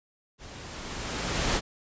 pink noise with level ramp, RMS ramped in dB -46 to -24 dBFS, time 0.38-1.61 s, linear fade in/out 50 ms, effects resampled to 16000 Hz

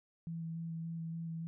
sine tone with vibrato, 164.81 Hz, E3, in tune, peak -38 dBFS, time 0.27-1.47 s, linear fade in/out 0 ms, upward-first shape square, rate 3.5 Hz, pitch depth 11 cents each way, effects none

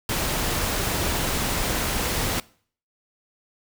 pink noise, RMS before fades -25 dBFS, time 0.09-2.4 s, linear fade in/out 2 ms, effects noise-tail reverb RT60 0.5 s tail -22 dB re dry

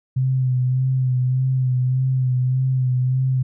sine tone with vibrato, 128.7 Hz, C3, 28 cents flat, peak -16 dBFS, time 0.16-3.43 s, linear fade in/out 10 ms, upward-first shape sine, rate 1.7 Hz, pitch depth 33 cents each way, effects none

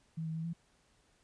sine tone with pitch steps, 161.7 / 159.9 / 162 / 167.8 Hz, E3 / D#3 / E3 / E3, -33 / +48 / -30 / +31 cents, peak -35 dBFS, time 0.17-0.534 s, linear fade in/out 10 ms, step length 91 ms, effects pink hiss -70 dBFS RMS until 1.23 s + resampled to 22050 Hz

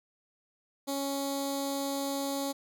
10% pulse tone with notch filter, 277.2 Hz, C#4, in tune, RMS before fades -33 dBFS, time 0.87-2.53 s, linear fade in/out 20 ms, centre 1600 Hz, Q 0.5, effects none

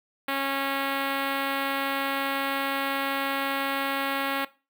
5% pulse tone with notch filter, 274.4 Hz, C#4, 17 cents flat, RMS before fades -28 dBFS, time 0.28-4.45 s, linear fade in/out 5 ms, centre 7000 Hz, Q 0.54, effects noise-tail reverb RT60 0.3 s tail -19 dB re dry

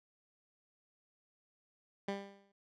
15% pulse tone with exponential decay, 198.6 Hz, G3, 23 cents sharp, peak -27 dBFS, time 2.08-2.52 s, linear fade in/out 5 ms, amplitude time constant 94 ms, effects low-pass 4000 Hz 12 dB/octave

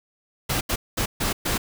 pink noise bursts at uneven times, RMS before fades -24 dBFS, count 5, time 0.49-0.61 / 0.69-0.76 / 0.97-1.06 / 1.2-1.33 / 1.45-1.58 s, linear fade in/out 10 ms, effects none

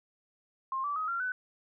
sine tone with pitch steps, 1062 / 1158.1 / 1262.9 / 1377.2 / 1501.9 Hz, C6 / D6 / D#6 / F6 / F#6, +25 / -25 / +25 / -25 / +25 cents, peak -30 dBFS, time 0.72-1.32 s, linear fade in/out 2 ms, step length 120 ms, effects none

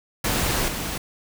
pink noise with level steps, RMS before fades -23 / -29 dBFS, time 0.24-0.98 s, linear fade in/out 5 ms, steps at 0.68 s, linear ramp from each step 2 ms, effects none

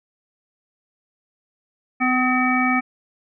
harmonic tone with a mistuned harmonic, 253.5 Hz, B3, 45 cents sharp, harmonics 1 / 3 / 5 / 7 / 9, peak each -20 / -24 / -24 / -27 / -22 dBFS, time 2-2.81 s, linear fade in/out 20 ms, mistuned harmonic 7, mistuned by +40 cents, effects none

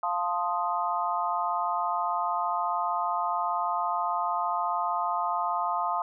sine chord, F dominant seventh, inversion none, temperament equal, 698.5 / 880 / 1046.5 / 1244.5 Hz, F5 / A5 / C6 / Eb6, 0 / 0 / 0 / 0 cents, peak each -31 dBFS, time 0.03-6.02 s, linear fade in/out 2 ms, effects none

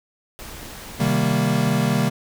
pink noise, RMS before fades -37 dBFS, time 0.39-1.17 s, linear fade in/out 0 ms
clicks, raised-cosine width 3 ms, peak -24 dBFS, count 5, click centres 0.631 / 1.079 / 1.232 / 1.315 / 1.673 s
square chord, C minor seventh, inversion none, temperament equal, 130.81 / 155.56 / 196 / 233.1 Hz, C3 / Eb3 / G3 / Bb3, 0 / 0 / 0 / 0 cents, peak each -24 dBFS, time 0.99-2.1 s, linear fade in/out 20 ms
effects none

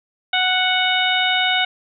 harmonic tone, 739 Hz, F#5, 2 cents flat, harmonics 1 / 2 / 3 / 4 / 5, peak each -22 / -22 / -22 / -22 / -22 dBFS, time 0.33-1.65 s, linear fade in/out 5 ms, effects none

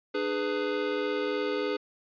square chord, G# diminished, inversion second, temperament just, 299 / 415.3 / 498.4 Hz, D4 / G#4 / B4, +31 / 0 / +16 cents, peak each -35 / -31 / -33 dBFS, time 0.14-1.77 s, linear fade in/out 10 ms, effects resampled to 11025 Hz

